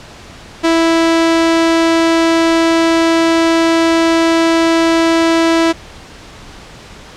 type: tone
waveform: sawtooth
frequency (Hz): 329.6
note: E4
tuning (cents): 0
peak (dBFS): -5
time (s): 0.63-5.73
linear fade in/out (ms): 20
effects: pink hiss -35 dBFS RMS until 7.16 s + low-pass 6000 Hz 12 dB/octave